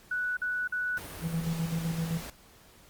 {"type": "tone bursts", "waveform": "sine", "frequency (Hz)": 1479, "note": "F#6", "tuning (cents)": -1, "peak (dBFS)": -28, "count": 3, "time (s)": [0.11, 0.982], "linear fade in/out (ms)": 5, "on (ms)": 260, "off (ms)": 46}
{"type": "noise", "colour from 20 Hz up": "pink", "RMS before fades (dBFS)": -42, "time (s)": [0.97, 2.3], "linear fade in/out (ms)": 2}
{"type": "tone with tremolo", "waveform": "triangle", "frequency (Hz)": 164.81, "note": "E3", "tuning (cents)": 0, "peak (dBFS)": -25, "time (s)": [1.21, 2.22], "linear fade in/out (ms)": 50, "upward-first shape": "square", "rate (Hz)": 7.8, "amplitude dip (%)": 50}
{"effects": ["pink hiss -57 dBFS RMS until 2.89 s", "Opus 48 kbps"]}